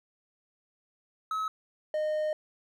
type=tone pair in turn; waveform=triangle; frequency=1286 / 614 Hz; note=E6 / D#5; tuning=-43 / -23 cents; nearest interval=octave + minor second; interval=1280 cents; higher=first; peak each=-27 / -25 dBFS; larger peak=second; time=1.31-1.48 / 1.94-2.33 s; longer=second; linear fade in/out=2 ms; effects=none